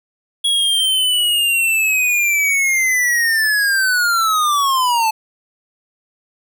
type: linear sweep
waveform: square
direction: down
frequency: 3340 to 865 Hz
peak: -14 dBFS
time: 0.44-5.11 s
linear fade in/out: 10 ms
effects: none